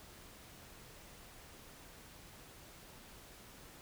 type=silence; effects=pink hiss -56 dBFS RMS until 3.81 s